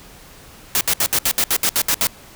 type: noise bursts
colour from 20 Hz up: white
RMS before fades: -17 dBFS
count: 11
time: 0.75-2.069 s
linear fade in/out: 0 ms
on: 59 ms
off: 67 ms
effects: pink hiss -43 dBFS RMS until 2.35 s